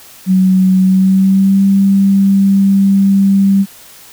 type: tone with pitch glide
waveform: sine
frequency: 187.3 to 196.16 Hz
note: F#3 to G3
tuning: +21 to +1 cents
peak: -6 dBFS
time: 0.26-3.66 s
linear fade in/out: 50 ms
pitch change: +80 cents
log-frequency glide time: 0.81-1.64 s
effects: white hiss -38 dBFS RMS until 4.12 s